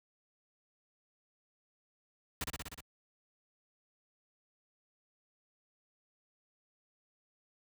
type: noise with echo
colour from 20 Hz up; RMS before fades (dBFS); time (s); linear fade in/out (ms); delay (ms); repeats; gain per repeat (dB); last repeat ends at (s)
pink; -36; 2.41-2.44; 2; 61; 6; -2; 2.806
effects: high-pass 60 Hz 12 dB/octave